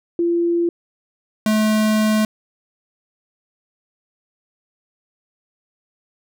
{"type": "tone pair in turn", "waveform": ["sine", "square"], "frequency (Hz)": [342.2, 215.6], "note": ["F4", "A3"], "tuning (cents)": [-35, -35], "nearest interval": "minor sixth", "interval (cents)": 800, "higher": "first", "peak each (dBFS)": -15, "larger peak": "neither", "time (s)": [[0.19, 0.69], [1.46, 2.25]], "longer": "second", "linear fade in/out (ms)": 2, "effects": []}